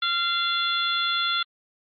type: harmonic tone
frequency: 690 Hz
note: F5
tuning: 21 cents flat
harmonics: 2 / 3 / 4 / 5 / 6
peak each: -25 / -34 / -34 / -25 / -33 dBFS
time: 0.02-1.43 s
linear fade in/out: 5 ms
effects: MP3 32 kbps